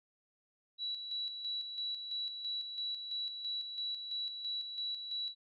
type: tone with tremolo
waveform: sine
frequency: 3924 Hz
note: B7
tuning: 12 cents flat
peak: -35 dBFS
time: 0.78-5.35 s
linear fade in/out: 50 ms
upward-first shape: square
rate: 3 Hz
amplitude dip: 50%
effects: none